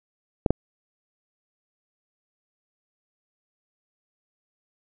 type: clicks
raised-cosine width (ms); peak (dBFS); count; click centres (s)
2; -5; 2; 0.462 / 0.506
effects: none